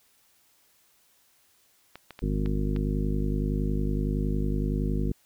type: clicks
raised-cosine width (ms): 0.3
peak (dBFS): -25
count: 5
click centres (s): 1.956 / 2.107 / 2.191 / 2.46 / 2.763
type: harmonic tone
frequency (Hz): 50.8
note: G#1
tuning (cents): -38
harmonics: 1 / 2 / 3 / 4 / 5 / 6 / 7 / 9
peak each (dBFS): -27 / -36 / -31 / -34 / -33 / -46 / -36 / -41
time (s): 2.22-5.12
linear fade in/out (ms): 5
effects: white hiss -64 dBFS RMS until 5.25 s